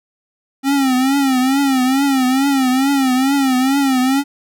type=tone with vibrato; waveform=square; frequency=266.7 Hz; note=C4; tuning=33 cents sharp; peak=-13 dBFS; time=0.63-4.24 s; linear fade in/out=50 ms; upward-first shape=triangle; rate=2.3 Hz; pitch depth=110 cents each way; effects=none